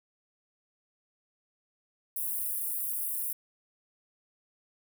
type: high-pass noise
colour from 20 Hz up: white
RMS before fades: -33 dBFS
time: 2.16-3.33 s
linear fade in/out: 5 ms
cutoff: 9500 Hz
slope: 48 dB/octave
effects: none